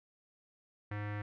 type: tone with low-pass filter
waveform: square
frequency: 103.83 Hz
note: G#2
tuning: in tune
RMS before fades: -39 dBFS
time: 0.91-1.22 s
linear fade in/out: 5 ms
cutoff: 1900 Hz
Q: 3.2
effects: none